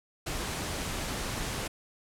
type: noise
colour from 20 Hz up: pink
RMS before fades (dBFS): -34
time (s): 0.26-1.68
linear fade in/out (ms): 10
effects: low-pass 11000 Hz 12 dB/octave